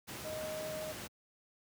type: tone in noise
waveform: sine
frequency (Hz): 622.3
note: D#5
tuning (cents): 0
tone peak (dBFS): -39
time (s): 0.24-0.93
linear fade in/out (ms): 20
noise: pink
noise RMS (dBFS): -44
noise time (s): 0.07-1.08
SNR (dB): +2
effects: high-pass 100 Hz 12 dB/octave